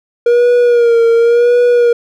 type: tone with vibrato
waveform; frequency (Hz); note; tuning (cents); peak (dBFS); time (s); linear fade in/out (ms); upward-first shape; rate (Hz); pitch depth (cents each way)
triangle; 473.7; A#4; +28; -4; 0.26-1.93; 5; sine; 0.92; 46
effects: none